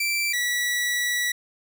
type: tone pair in turn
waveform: sawtooth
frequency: 2340 / 1945.1 Hz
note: D7 / B6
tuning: -7 / -27 cents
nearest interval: minor third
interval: 320 cents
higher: first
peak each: -19 dBFS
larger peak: neither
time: 0-0.33 / 0.33-1.32 s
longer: second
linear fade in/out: 5 ms
effects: none